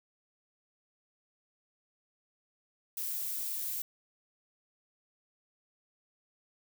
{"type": "noise", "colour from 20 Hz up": "violet", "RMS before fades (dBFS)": -36, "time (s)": [2.97, 3.82], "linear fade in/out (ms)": 2, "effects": []}